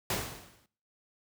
pink noise with exponential decay, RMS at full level -28 dBFS, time 0.1-0.66 s, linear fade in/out 2 ms, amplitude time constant 120 ms, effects noise-tail reverb RT60 0.5 s tail -20 dB re dry + high-pass 60 Hz 12 dB/octave

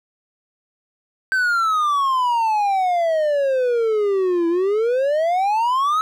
triangle exponential two-way sweep, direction down then up, 1557 to 331.9 to 1304 Hz, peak -14 dBFS, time 1.32-6.01 s, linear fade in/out 0 ms, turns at 4.48 s, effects none

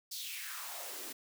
white noise with high-pass filter sweep, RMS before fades -43 dBFS, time 0.11-1.13 s, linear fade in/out 10 ms, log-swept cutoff 4800 to 230 Hz, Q 3.2, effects none

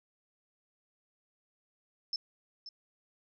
sine tone with echo, 5274 Hz, E8, in tune, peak -31 dBFS, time 2.13-2.16 s, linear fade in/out 2 ms, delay 530 ms, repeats 1, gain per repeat -12 dB, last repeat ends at 2.69 s, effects none

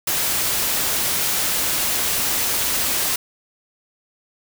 white noise, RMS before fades -21 dBFS, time 0.07-3.16 s, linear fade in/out 5 ms, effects none

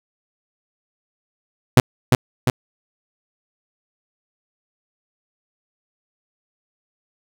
sawtooth tone with echo, 125.7 Hz, B2, 31 cents sharp, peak -3 dBFS, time 1.77-1.8 s, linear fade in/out 2 ms, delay 350 ms, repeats 2, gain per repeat -4 dB, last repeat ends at 2.5 s, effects none

